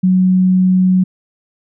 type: tone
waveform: sine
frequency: 185 Hz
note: F#3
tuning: in tune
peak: -8 dBFS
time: 0.03-1.04 s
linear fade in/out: 10 ms
effects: none